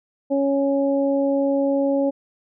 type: harmonic tone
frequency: 277.2 Hz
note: C#4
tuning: in tune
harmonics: 1 / 2 / 3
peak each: -20 / -20 / -33 dBFS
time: 0.3-2.11 s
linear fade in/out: 20 ms
effects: none